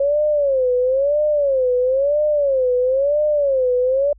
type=tone with vibrato; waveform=sine; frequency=547 Hz; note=C#5; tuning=23 cents flat; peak=-14 dBFS; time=0-4.13 s; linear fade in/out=5 ms; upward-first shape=sine; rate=1 Hz; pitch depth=170 cents each way; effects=added 50 Hz sine -44 dBFS peak until 4.18 s